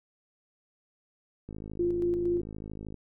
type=click train; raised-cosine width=3 ms; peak=-28 dBFS; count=78; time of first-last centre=1.49-2.943 s; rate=53 Hz
type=tone with tremolo; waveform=sine; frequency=349.2 Hz; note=F4; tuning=in tune; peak=-24 dBFS; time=1.79-2.41 s; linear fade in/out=5 ms; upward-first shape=square; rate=4.3 Hz; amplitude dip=30%
effects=none